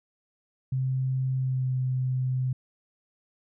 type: tone with pitch glide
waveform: sine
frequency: 130.81 to 128.56 Hz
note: C3 to C3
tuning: 0 to -30 cents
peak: -24 dBFS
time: 0.72-2.53 s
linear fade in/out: 5 ms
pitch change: -30 cents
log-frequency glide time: 1.37-1.75 s
effects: none